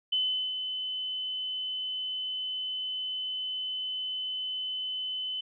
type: tone with ADSR envelope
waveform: sine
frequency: 3029 Hz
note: F#7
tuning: 40 cents sharp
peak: -24 dBFS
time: 0.12-5.41 s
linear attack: 8 ms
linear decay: 400 ms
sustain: -7 dB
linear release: 8 ms
effects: none